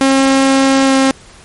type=tone with pitch glide; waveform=sawtooth; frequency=269.5 to 267.5 Hz; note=C#4 to C4; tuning=-49 to +38 cents; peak=-4 dBFS; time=0.01-1.11 s; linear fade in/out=0 ms; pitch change=-13 cents; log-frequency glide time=0.85-0.93 s; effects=pink hiss -40 dBFS RMS until 1.44 s + MP3 48 kbps